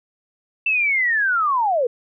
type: linear sweep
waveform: sine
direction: down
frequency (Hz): 2679 to 456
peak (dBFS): -16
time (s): 0.66-1.87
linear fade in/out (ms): 5
effects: none